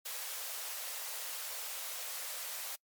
white high-pass noise, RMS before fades -41 dBFS, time 0.05-2.76 s, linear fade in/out 10 ms, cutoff 460 Hz, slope 96 dB/octave, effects noise-tail reverb RT60 0.1 s tail -26 dB re dry + MP3 96 kbps

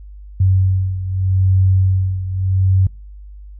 sine beating tone pair, 94.2 / 95.01 Hz, F#2 / F#2, +32 / +46 cents, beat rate 0.81 Hz, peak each -13 / -18 dBFS, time 0.4-2.87 s, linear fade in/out 5 ms, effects noise-tail reverb RT60 0.4 s tail -26 dB re dry + added 50 Hz sine -33 dBFS peak until 3.59 s

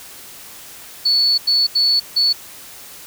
sine tone bursts at uneven times, 4435 Hz, C#8, in tune, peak -12 dBFS, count 4, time 1.05-1.38 / 1.47-1.67 / 1.75-2 / 2.16-2.33 s, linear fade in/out 10 ms, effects white hiss -38 dBFS RMS until 3.06 s

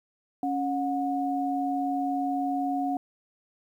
sine tone pair together, 277.2 / 726.5 Hz, C#4 / F#5, 0 / -32 cents, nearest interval octave + perfect fourth, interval 1668 cents, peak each -28 dBFS, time 0.43-2.97 s, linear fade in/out 2 ms, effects 10-bit

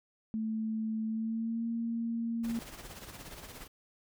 sine tone with pitch glide, 220 to 230.8 Hz, A3 to A#3, 0 to -17 cents, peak -31 dBFS, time 0.34-2.59 s, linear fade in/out 0 ms, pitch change +83 cents, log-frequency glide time 1.06-1.66 s
pink noise with tremolo, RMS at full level -45 dBFS, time 2.43-3.68 s, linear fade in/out 20 ms, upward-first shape sine, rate 17 Hz, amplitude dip 55%
effects none

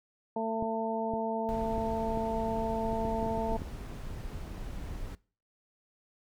harmonic tone, 223.9 Hz, A3, 30 cents sharp, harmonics 1 / 2 / 3 / 4, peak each -35 / -35 / -35 / -35 dBFS, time 0.36-3.57 s, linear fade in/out 5 ms
clicks, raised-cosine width 3 ms, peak -25 dBFS, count 11, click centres 0.625 / 1.137 / 1.78 / 2.174 / 2.93 / 3.051 / 3.228 / 3.263 / 3.378 / 3.521 / 3.619 s
brown noise, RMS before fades -39 dBFS, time 1.49-5.15 s, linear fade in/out 0 ms
effects noise-tail reverb RT60 0.4 s tail -22 dB re dry

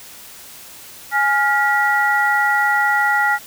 sine tone cluster, 832 / 1406 / 1935 Hz, G#5 / F6 / B6, +3 / +11 / -36 cents, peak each -18 dBFS, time 1.11-3.39 s, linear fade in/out 50 ms, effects white hiss -39 dBFS RMS until 3.46 s

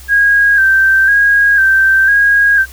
sine tone with vibrato, 1600 Hz, G6, 35 cents sharp, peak -6 dBFS, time 0.08-2.66 s, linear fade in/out 50 ms, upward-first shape square, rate 1 Hz, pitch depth 41 cents each way, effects added 65 Hz sine -33 dBFS peak until 2.72 s + white hiss -38 dBFS RMS until 2.72 s

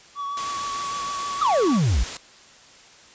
triangle tone with vibrato, 1132 Hz, C#6, 36 cents sharp, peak -25 dBFS, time 0.15-1.81 s, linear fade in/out 50 ms, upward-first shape triangle, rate 6.5 Hz, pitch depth 23 cents each way
white noise, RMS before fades -32 dBFS, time 0.37-2.17 s, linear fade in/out 2 ms
triangle exponential sweep, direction down, 1345 to 49 Hz, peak -15 dBFS, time 1.41-2.04 s, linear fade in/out 10 ms
effects white hiss -49 dBFS RMS until 3.14 s + resampled to 16000 Hz

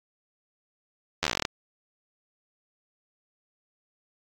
slowing click train, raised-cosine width 0.2 ms, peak -7 dBFS, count 13, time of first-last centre 1.23-1.452 s, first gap 11 ms, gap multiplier 1.09, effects AAC 48 kbps

